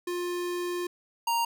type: tone pair in turn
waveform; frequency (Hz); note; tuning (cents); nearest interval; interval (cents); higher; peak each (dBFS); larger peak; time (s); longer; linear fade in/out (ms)
square; 353.1 / 932.1; F4 / A#5; +19 / 0; octave + perfect fourth; 1681; second; -30 / -25; second; 0.07-0.87 / 1.27-1.45; first; 5
effects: none